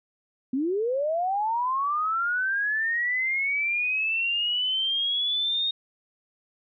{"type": "linear sweep", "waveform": "sine", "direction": "up", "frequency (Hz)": [246.9, 3720], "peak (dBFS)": -23, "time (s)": [0.53, 5.71], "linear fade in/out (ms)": 5, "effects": []}